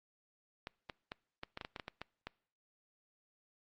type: clicks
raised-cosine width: 0.3 ms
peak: -26 dBFS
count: 12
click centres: 0.671 / 0.898 / 1.119 / 1.434 / 1.574 / 1.612 / 1.649 / 1.762 / 1.798 / 1.881 / 2.016 / 2.27 s
effects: noise-tail reverb RT60 0.6 s tail -24 dB re dry + Opus 48 kbps